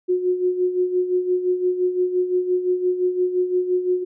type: tone with tremolo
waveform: sine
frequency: 363.1 Hz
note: F#4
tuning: 33 cents flat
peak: -15 dBFS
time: 0.08-4.05 s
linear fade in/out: 20 ms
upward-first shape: sine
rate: 5.8 Hz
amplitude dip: 65%
effects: none